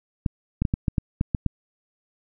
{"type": "clicks", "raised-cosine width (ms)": 5, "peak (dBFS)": -9, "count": 9, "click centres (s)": [0.262, 0.62, 0.652, 0.739, 0.882, 0.982, 1.211, 1.348, 1.463], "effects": []}